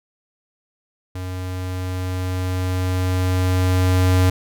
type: tone with level ramp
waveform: square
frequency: 92 Hz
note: F#2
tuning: 9 cents flat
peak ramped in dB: -27 to -13 dBFS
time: 1.15-4.3 s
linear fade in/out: 5 ms
effects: none